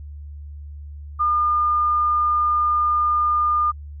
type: tone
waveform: sine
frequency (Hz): 1210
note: D#6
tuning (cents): -49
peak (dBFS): -16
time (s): 1.19-3.72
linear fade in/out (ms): 20
effects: added 73 Hz sine -33 dBFS peak until 4 s